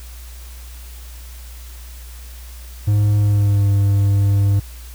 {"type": "tone with pitch glide", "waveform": "triangle", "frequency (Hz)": [103.83, 100.18], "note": ["G#2", "G2"], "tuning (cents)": [0, 38], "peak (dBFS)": -10, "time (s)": [2.87, 4.6], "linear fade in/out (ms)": 10, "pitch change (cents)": -62, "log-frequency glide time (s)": [3.16, 3.69], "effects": ["added 60 Hz sine -33 dBFS peak until 4.94 s", "white hiss -43 dBFS RMS until 4.94 s"]}